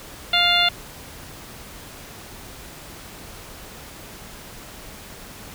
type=harmonic tone; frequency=700 Hz; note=F5; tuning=4 cents sharp; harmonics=1 / 2 / 3 / 4 / 5 / 6; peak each=-24 / -24 / -24 / -22 / -19 / -25 dBFS; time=0.33-0.69 s; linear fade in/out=5 ms; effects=pink hiss -40 dBFS RMS until 5.54 s